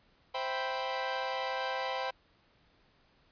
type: chord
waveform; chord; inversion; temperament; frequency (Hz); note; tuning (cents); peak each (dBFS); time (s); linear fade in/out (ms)
sawtooth; C major seventh; none; equal; 523.3 / 659.3 / 784 / 987.8; C5 / E5 / G5 / B5; 0 / 0 / 0 / 0; -33 / -38 / -33 / -35; 0.34-2.11; 10
effects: pink hiss -67 dBFS RMS until 3.31 s + resampled to 11025 Hz